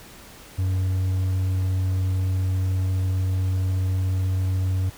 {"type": "tone", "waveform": "triangle", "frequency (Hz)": 93.5, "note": "F#2", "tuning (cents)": 19, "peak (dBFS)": -18, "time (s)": [0.58, 4.9], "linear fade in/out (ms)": 10, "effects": ["pink hiss -45 dBFS RMS until 4.97 s"]}